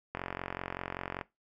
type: click train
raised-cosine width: 0.5 ms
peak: -20 dBFS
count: 49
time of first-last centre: 0.15-1.212 s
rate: 45.2 Hz
effects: noise-tail reverb RT60 0.2 s tail -19 dB re dry